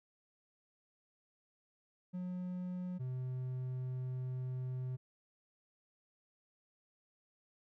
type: tone pair in turn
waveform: triangle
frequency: 180.9 / 127.92 Hz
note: F#3 / C3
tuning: -39 / -39 cents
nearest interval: tritone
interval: 600 cents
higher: first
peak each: -36 / -35 dBFS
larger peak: second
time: 2.13-2.99 / 2.99-4.97 s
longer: second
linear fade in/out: 20 ms
effects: none